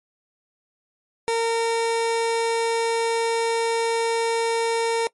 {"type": "tone", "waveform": "30% pulse", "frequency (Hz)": 459, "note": "A#4", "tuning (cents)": -27, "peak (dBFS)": -17, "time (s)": [1.28, 5.07], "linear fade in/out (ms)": 0, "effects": ["noise-tail reverb RT60 0.1 s tail -22 dB re dry", "MP3 48 kbps"]}